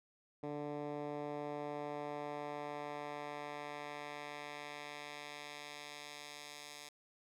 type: tone with band-pass filter sweep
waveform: 10% pulse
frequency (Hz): 146.83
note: D3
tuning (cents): 0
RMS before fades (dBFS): -45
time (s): 0.43-6.89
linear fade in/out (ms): 5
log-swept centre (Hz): 360 to 5700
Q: 0.73
effects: none